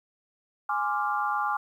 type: chord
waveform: sine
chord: D half-diminished seventh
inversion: second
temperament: equal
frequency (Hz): 830.6 / 1046.5 / 1174.7 / 1396.9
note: Ab5 / C6 / D6 / F6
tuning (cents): 0 / 0 / 0 / 0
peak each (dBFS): -29 / -34 / -29 / -32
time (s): 0.69-1.57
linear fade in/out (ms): 5
effects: 10-bit